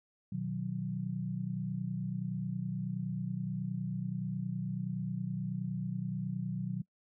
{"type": "chord", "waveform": "sine", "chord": "B major", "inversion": "none", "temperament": "equal", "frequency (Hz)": [123.47, 155.56, 185], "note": ["B2", "D#3", "F#3"], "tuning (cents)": [0, 0, 0], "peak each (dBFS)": [-39, -39, -36], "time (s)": [0.32, 6.82], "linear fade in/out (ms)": 5, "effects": ["noise-tail reverb RT60 0.1 s tail -23 dB re dry"]}